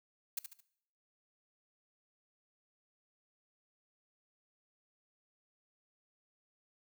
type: noise with echo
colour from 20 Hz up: blue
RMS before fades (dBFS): -36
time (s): 0.37-0.39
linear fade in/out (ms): 5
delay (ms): 72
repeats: 3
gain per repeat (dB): -8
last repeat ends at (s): 0.606
effects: noise-tail reverb RT60 0.7 s tail -20 dB re dry